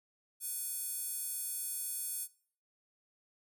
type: tone with high-pass filter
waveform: square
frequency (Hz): 493.9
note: B4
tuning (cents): 0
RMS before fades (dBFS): -39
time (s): 0.4-2.28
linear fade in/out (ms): 50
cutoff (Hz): 10000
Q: 2.4
effects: noise-tail reverb RT60 0.5 s tail -20 dB re dry